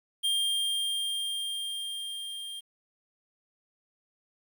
square tone with level ramp, 3200 Hz, G7, 35 cents sharp, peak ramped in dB -25 to -38 dBFS, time 0.23-2.61 s, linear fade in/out 20 ms, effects 10-bit

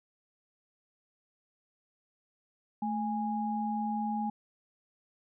sine tone pair together, 218.8 / 826 Hz, A3 / G#5, -9 / -10 cents, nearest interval octave + major seventh, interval 2299 cents, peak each -32 / -33 dBFS, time 2.82-4.3 s, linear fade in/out 5 ms, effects none

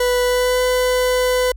40% pulse tone with pitch glide, 493.9 to 502 Hz, B4 to B4, 0 to +28 cents, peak -14 dBFS, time 0-1.52 s, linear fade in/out 5 ms, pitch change +28 cents, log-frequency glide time 0.24-0.61 s, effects added 50 Hz sine -33 dBFS peak until 1.56 s

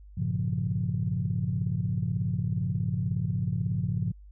sine chord, G half-diminished seventh, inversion none, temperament equal with one note detuned, 99.94 / 116.54 / 138.59 / 174.61 Hz, G2 / Bb2 / Db3 / F3, +34 / 0 / 0 / 0 cents, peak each -31 dBFS, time 0.17-4.12 s, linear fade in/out 10 ms, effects tanh soft clip ceiling -16 dBFS + added 50 Hz sine -46 dBFS peak until 4.31 s

